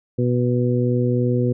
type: harmonic tone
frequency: 123 Hz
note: B2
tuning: 7 cents flat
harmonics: 1 / 2 / 3 / 4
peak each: -19 / -22 / -24 / -25 dBFS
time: 0.18-1.53 s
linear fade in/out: 10 ms
effects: none